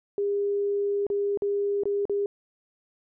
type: tone with dropouts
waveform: sine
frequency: 404.3 Hz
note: G#4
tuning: 46 cents flat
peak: -23 dBFS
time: 0.18-2.26 s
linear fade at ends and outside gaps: 1 ms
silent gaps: 1.067-1.101 / 1.374-1.421 / 1.835-1.855 / 2.054-2.096 s
effects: none